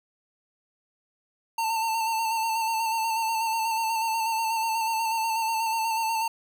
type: tone with vibrato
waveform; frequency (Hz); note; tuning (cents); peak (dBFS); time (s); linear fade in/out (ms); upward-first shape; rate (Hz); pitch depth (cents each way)
square; 898; A5; +35; -25; 1.58-6.28; 5; square; 8.2; 28
effects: none